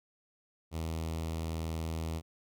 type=tone with notch filter; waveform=sawtooth; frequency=81 Hz; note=E2; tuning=30 cents flat; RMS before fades=-36 dBFS; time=0.71-2.22 s; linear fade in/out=50 ms; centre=1600 Hz; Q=1.7; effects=none